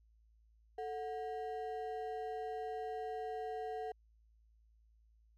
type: ring-modulated tone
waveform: triangle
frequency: 587.3 Hz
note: D5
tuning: in tune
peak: -34 dBFS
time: 0.78-3.92 s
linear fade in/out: 5 ms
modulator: 147 Hz
effects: added 55 Hz sine -65 dBFS peak until 5.37 s